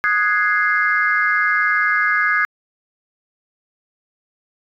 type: chord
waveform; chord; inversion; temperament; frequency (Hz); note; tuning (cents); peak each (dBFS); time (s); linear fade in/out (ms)
sine; Ab dominant seventh; second; equal; 1244.5 / 1480 / 1661.2 / 2093; Eb6 / Gb6 / Ab6 / C7; 0 / 0 / 0 / 0; -20 / -22 / -17 / -21; 0.04-2.45; 0
effects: tanh soft clip ceiling -4 dBFS